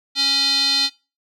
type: tone with band-pass filter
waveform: square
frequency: 277.2 Hz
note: C#4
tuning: in tune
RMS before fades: -18 dBFS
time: 0.15-0.9 s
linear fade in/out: 50 ms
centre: 4100 Hz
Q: 8.1
effects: noise-tail reverb RT60 0.3 s tail -21 dB re dry